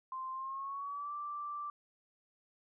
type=tone with pitch glide; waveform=sine; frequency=1045 to 1173 Hz; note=C6 to D6; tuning=-2 to -2 cents; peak=-38 dBFS; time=0.12-1.7 s; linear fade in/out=2 ms; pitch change=+200 cents; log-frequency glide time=0.32-1.13 s; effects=none